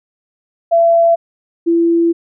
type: tone pair in turn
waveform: sine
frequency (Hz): 673 / 336.5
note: E5 / E4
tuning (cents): +36 / +36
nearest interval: octave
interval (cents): 1200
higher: first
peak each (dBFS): -7 / -9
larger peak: first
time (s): 0.71-1.16 / 1.66-2.13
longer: second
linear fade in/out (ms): 20
effects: none